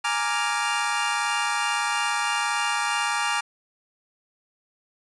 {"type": "chord", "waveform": "25% pulse", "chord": "Bb dominant seventh", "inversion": "third", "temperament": "equal", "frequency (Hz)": [830.6, 932.3, 1174.7, 1396.9], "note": ["Ab5", "Bb5", "D6", "F6"], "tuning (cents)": [0, 0, 0, 0], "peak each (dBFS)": -25, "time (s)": [0.04, 3.41], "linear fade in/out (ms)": 10, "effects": ["resampled to 24000 Hz", "9-bit"]}